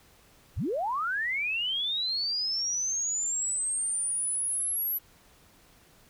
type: linear sweep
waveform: sine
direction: up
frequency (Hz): 38.89 to 11840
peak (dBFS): -27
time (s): 0.56-4.99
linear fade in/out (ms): 20
effects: pink hiss -59 dBFS RMS until 6.09 s